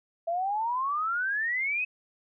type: exponential sweep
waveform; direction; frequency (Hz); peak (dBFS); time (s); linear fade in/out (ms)
sine; up; 659.3 to 2577; -26; 0.27-1.85; 10
effects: none